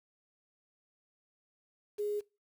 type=tone with quantisation; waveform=sine; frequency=415.3 Hz; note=G#4; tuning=in tune; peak=-31 dBFS; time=1.98-2.21 s; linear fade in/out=20 ms; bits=9; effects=noise-tail reverb RT60 0.3 s tail -23 dB re dry